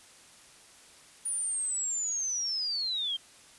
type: linear sweep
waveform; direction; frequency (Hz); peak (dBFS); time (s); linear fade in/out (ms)
sine; down; 9620 to 3130; -29; 1.25-3.17; 10
effects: white hiss -55 dBFS RMS until 3.58 s + resampled to 24000 Hz